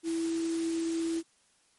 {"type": "tone in noise", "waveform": "sine", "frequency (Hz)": 329.6, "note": "E4", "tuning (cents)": 0, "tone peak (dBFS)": -28, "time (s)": [0.03, 1.23], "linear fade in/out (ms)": 50, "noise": "white", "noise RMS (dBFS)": -43, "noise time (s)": [0.03, 1.23], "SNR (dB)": 12, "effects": ["white hiss -67 dBFS RMS until 1.78 s", "MP3 48 kbps"]}